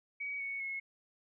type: tone with pitch steps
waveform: sine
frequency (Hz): 2263 / 2220 / 2178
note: C#7 / C#7 / C#7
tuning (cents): +35 / +2 / -31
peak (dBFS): -36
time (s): 0.2-0.8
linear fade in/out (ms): 10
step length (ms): 200
effects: none

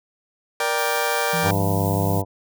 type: chord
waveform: 20% pulse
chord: G minor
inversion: first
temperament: just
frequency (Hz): 470.4 / 588 / 784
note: Bb4 / D5 / G5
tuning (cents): +16 / +2 / 0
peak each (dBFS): -20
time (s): 0.6-1.51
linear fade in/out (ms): 2
type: noise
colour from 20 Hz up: violet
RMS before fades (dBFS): -33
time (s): 0.77-2.22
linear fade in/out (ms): 10
type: tone with pitch glide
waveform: sine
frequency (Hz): 168.2 to 165.6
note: E3 to E3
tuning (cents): +35 to +8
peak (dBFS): -25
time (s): 1.33-2.2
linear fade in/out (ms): 5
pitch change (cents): -27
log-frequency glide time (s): 1.5-1.91
type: harmonic tone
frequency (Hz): 98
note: G2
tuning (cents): 0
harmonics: 1 / 2 / 3 / 4 / 5 / 6 / 7 / 8 / 9 / 10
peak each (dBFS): -22 / -30 / -29 / -31 / -29 / -31 / -29 / -36 / -31 / -34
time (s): 1.42-2.25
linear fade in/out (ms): 50
effects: none

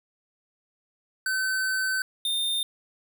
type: tone pair in turn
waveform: square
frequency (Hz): 1529 / 3629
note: G6 / A#7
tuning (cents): -44 / -47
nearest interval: octave + minor third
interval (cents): 1497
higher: second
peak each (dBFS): -25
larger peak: neither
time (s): 1.26-2.02 / 2.25-2.63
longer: first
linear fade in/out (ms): 2
effects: none

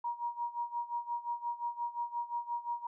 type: tone with tremolo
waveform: sine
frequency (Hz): 950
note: A#5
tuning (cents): +33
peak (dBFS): -31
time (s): 0.04-2.87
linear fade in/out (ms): 5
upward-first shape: sine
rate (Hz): 5.7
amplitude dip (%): 85
effects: none

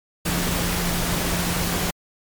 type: tone in noise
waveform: sine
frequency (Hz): 174.61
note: F3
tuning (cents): 0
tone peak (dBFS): -27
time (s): 0.25-1.91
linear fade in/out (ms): 10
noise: pink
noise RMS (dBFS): -24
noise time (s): 0.25-1.91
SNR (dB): -6
effects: MP3 96 kbps

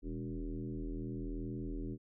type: tone with frequency modulation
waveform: sine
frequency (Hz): 122.5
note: B2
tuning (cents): -14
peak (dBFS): -37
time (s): 0.02-1.98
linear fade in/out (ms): 50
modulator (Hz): 80.9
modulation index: 3
effects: none

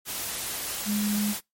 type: tone in noise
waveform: sine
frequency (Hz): 207.7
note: G#3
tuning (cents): 0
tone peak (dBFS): -24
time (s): 0.85-1.35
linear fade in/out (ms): 50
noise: white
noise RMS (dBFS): -32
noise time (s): 0.05-1.41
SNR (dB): +5
effects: noise-tail reverb RT60 0.2 s tail -26 dB re dry + MP3 64 kbps

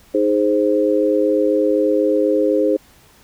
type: chord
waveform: sine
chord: Ab major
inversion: second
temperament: equal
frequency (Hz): 311.1 / 415.3 / 523.3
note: Eb4 / Ab4 / C5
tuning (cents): 0 / 0 / 0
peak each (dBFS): -18 / -18 / -17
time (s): 0.14-2.77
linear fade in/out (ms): 10
effects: pink hiss -50 dBFS RMS until 3.23 s

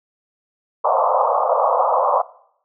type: band-pass noise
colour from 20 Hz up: pink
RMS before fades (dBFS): -17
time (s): 0.84-2.22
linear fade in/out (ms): 10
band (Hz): 500 to 1200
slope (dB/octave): 96
effects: noise-tail reverb RT60 0.7 s tail -20 dB re dry

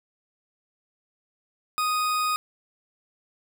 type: tone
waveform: 40% pulse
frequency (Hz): 1244.5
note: D#6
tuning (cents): 0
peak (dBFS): -22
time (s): 1.78-2.36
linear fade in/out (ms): 0
effects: none

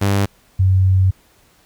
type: tone pair in turn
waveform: sawtooth / sine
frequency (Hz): 99.8 / 94.21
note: G2 / F#2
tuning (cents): +32 / +32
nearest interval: minor second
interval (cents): 100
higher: first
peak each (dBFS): -10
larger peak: neither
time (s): 0.01-0.26 / 0.59-1.11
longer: second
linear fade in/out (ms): 10
effects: pink hiss -54 dBFS RMS until 1.65 s

